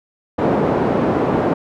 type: band-pass noise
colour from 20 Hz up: pink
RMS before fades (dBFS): -17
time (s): 0.38-1.54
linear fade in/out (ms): 10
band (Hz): 210 to 730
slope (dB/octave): 12
effects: none